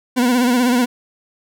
40% pulse tone with vibrato, 246.9 Hz, B3, in tune, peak -12 dBFS, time 0.16-0.86 s, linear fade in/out 20 ms, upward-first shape sine, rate 16 Hz, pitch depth 68 cents each way, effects none

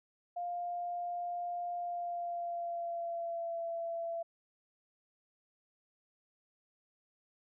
sine tone with pitch glide, 702 to 672.2 Hz, F5 to E5, +9 to +34 cents, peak -35 dBFS, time 0.36-4.23 s, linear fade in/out 10 ms, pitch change -75 cents, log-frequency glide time 1.77-3.62 s, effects none

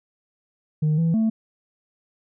sine tone with pitch steps, 153.5 / 165 / 221.9 Hz, D#3 / E3 / A3, -23 / +2 / +15 cents, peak -15 dBFS, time 0.82-1.3 s, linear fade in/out 10 ms, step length 160 ms, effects tanh soft clip ceiling -16 dBFS

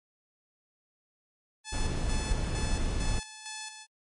5% pulse tone with tremolo, 866 Hz, A5, 28 cents flat, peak -25 dBFS, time 1.64-3.87 s, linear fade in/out 50 ms, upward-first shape square, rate 2.2 Hz, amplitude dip 55%
brown noise, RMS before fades -29 dBFS, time 1.72-3.2 s, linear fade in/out 20 ms
effects low-pass 12000 Hz 12 dB/octave + MP3 48 kbps

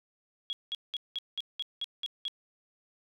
sine tone bursts, 3322 Hz, G#7, in tune, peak -31 dBFS, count 9, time 0.5-2.281 s, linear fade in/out 0 ms, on 29 ms, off 190 ms, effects none

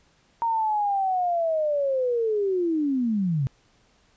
sine linear sweep, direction down, 932.3 to 127.1 Hz, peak -21 dBFS, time 0.42-3.47 s, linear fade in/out 0 ms, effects pink hiss -62 dBFS RMS until 4.16 s + resampled to 16000 Hz

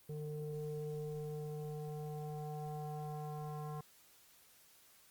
square tone with low-pass filter sweep, 150.7 Hz, D3, 45 cents sharp, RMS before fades -43 dBFS, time 0.09-3.81 s, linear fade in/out 5 ms, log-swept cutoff 390 to 980 Hz, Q 3.4, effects white hiss -65 dBFS RMS until 5.1 s + Opus 32 kbps

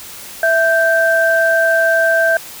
sine tone pair together, 659.3 / 1565.4 Hz, E5 / G6, 0 / -3 cents, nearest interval octave + minor third, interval 1497 cents, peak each -13 dBFS, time 0.43-2.37 s, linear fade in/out 2 ms, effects white hiss -33 dBFS RMS until 2.6 s

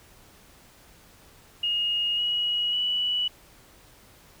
sine tone with pitch steps, 2860 / 2905 / 2951 Hz, F7 / F#7 / F#7, +41 / -32 / -5 cents, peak -23 dBFS, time 1.63-3.28 s, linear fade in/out 5 ms, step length 550 ms, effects pink hiss -54 dBFS RMS until 4.4 s

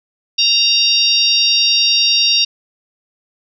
harmonic tone, 930 Hz, A#5, 4 cents flat, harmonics 3 / 4 / 5 / 6, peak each -16 / -16 / -16 / -16 dBFS, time 0.38-2.45 s, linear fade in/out 10 ms, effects none

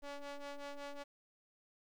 sawtooth ring-modulated tone, 284.3 Hz, C#4, 44 cents sharp, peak -37 dBFS, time 0.02-1.04 s, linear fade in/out 20 ms, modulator 287 Hz, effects low-pass 6000 Hz 12 dB/octave + 12-bit

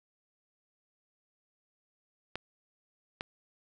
clicks, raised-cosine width 0.3 ms, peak -19 dBFS, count 2, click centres 2.356 / 3.209 s, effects none

